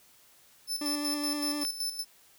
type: tone with tremolo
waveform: sawtooth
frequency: 5274 Hz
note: E8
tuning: in tune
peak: -27 dBFS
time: 0.67-2.05 s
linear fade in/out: 50 ms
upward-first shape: square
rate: 5.3 Hz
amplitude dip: 65%
type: tone with vibrato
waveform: 40% pulse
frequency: 293.7 Hz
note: D4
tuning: in tune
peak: -31 dBFS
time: 0.81-1.64 s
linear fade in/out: 5 ms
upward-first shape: triangle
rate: 9.6 Hz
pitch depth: 21 cents each way
type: click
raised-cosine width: 0.2 ms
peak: -22 dBFS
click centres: 1.65 s
effects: white hiss -60 dBFS RMS until 2.38 s